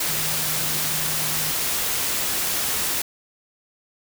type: tone in noise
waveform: sine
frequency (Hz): 154.9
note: D#3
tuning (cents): -7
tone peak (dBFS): -35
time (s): 0.08-1.51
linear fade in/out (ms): 5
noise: white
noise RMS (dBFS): -24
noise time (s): 0-3.02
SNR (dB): -14
effects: none